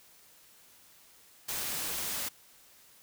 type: noise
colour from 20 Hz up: white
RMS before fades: -35 dBFS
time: 1.48-2.29 s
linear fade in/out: 10 ms
effects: white hiss -59 dBFS RMS until 3.02 s